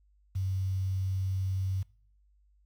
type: tone with quantisation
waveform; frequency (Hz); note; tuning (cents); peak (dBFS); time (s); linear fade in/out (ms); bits
sine; 94.9; F#2; +44; -28; 0.35-1.83; 10; 9
effects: noise-tail reverb RT60 0.5 s tail -22 dB re dry + added 50 Hz sine -62 dBFS peak until 2.65 s